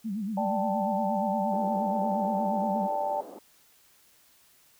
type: tone with vibrato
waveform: sine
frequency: 207.4 Hz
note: G#3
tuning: 2 cents flat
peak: -29 dBFS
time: 0.04-2.88 s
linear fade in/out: 20 ms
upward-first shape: sine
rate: 8.5 Hz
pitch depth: 150 cents each way
type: chord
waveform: sine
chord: D suspended fourth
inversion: none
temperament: just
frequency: 587.3 / 783.1 / 881 Hz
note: D5 / G5 / A5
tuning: 0 / -2 / +2 cents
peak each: -31 dBFS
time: 0.37-3.21 s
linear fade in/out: 5 ms
type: band-pass noise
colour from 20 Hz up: white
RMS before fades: -44 dBFS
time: 1.52-3.39 s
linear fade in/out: 5 ms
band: 260 to 690 Hz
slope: 24 dB/octave
effects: white hiss -61 dBFS RMS until 4.79 s